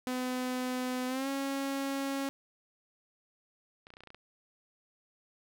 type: tone with pitch glide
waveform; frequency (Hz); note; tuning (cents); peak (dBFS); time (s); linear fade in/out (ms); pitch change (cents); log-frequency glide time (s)
sawtooth; 253 to 274.3; B3 to C#4; +42 to -18; -28; 0.07-2.29; 0; +140; 1.07-1.28
type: clicks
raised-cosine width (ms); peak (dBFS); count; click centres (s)
0.3; -34; 9; 3.869 / 3.904 / 3.938 / 3.969 / 4.006 / 4.036 / 4.073 / 4.104 / 4.146
effects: none